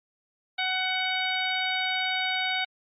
harmonic tone, 747 Hz, F#5, 16 cents sharp, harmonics 1 / 2 / 3 / 4 / 5 / 6, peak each -32 / -32 / -30 / -34 / -32 / -43 dBFS, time 0.58-2.65 s, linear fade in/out 10 ms, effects Opus 48 kbps

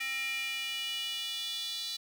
square tone with high-pass filter sweep, 266 Hz, C4, 29 cents sharp, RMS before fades -36 dBFS, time 0-1.97 s, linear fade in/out 10 ms, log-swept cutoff 2200 to 3900 Hz, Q 5.5, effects none

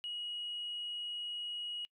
sine tone, 2900 Hz, F#7, 35 cents flat, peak -37 dBFS, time 0.04-1.85 s, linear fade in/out 0 ms, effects noise-tail reverb RT60 0.1 s tail -24 dB re dry + tanh soft clip ceiling -34 dBFS

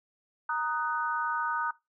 sine chord, D# minor, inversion second, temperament just, 933.4 / 1244.5 / 1493.4 Hz, A#5 / D#6 / F#6, +2 / 0 / +16 cents, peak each -32 dBFS, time 0.49-1.71 s, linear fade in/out 5 ms, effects noise-tail reverb RT60 0.2 s tail -19 dB re dry

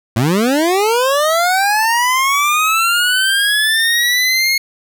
25% pulse linear sweep, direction up, 103.83 to 2170 Hz, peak -8 dBFS, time 0.16-4.58 s, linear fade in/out 5 ms, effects none

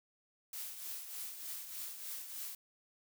blue noise with tremolo, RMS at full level -42 dBFS, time 0.53-2.55 s, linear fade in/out 2 ms, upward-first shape triangle, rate 3.3 Hz, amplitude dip 60%, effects none

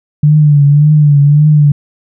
sine tone with vibrato, 147.3 Hz, D3, 6 cents sharp, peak -3 dBFS, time 0.23-1.72 s, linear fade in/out 5 ms, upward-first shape triangle, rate 1.8 Hz, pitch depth 70 cents each way, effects none

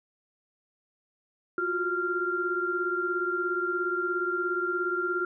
sine tone cluster, 351.1 / 368.1 / 1387 Hz, F4 / F#4 / F6, +9 / -9 / -12 cents, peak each -32 / -33 / -28 dBFS, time 1.58-5.25 s, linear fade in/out 2 ms, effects none

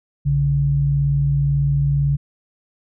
sine tone pair together, 59.45 / 141.4 Hz, A#1 / C#3, +35 / +35 cents, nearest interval octave + minor third, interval 1500 cents, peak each -24 / -15 dBFS, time 0.25-2.17 s, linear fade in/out 20 ms, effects none

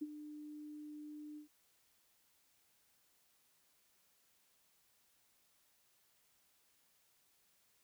sine tone with ADSR envelope, 299.7 Hz, D4, 35 cents sharp, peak -36 dBFS, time 0.01-1.48 s, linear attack 12 ms, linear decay 38 ms, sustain -11 dB, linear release 110 ms, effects white hiss -74 dBFS RMS until 7.83 s

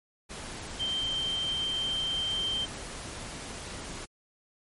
sine tone in noise, 3136 Hz, G7, in tune, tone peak -28 dBFS, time 0.79-2.66 s, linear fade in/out 20 ms, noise pink, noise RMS -40 dBFS, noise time 0.29-4.06 s, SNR +9 dB, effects MP3 48 kbps

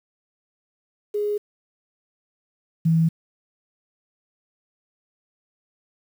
sine tone pair in turn, 415.4 / 163.15 Hz, G#4 / E3, 0 / -18 cents, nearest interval octave + major third, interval 1618 cents, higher first, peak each -21 / -15 dBFS, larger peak second, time 1.14-1.38 / 2.85-3.09 s, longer neither, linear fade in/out 10 ms, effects 8-bit

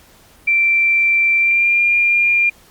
sine tone with pitch glide, 2349 to 2401 Hz, D7 to D7, 0 to +38 cents, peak -11 dBFS, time 0.47-2.5 s, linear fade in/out 10 ms, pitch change +38 cents, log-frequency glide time 1.38-1.73 s, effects pink hiss -48 dBFS RMS until 2.7 s + Opus 48 kbps

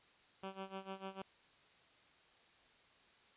10% pulse tone with tremolo, 192.3 Hz, G3, 33 cents flat, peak -34 dBFS, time 0.43-1.22 s, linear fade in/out 2 ms, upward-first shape sine, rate 6.7 Hz, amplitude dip 85%, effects white hiss -67 dBFS RMS until 3.36 s + resampled to 8000 Hz

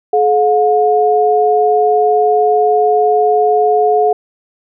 sine tone pair together, 426.8 / 717.8 Hz, G#4 / F5, +47 / +47 cents, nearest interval major sixth, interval 900 cents, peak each -11 dBFS, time 0.13-4.13 s, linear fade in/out 5 ms, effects none

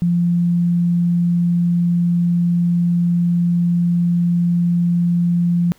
sine tone, 173.2 Hz, F3, 14 cents flat, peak -13 dBFS, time 0.02-5.72 s, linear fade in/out 0 ms, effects pink hiss -53 dBFS RMS until 5.78 s

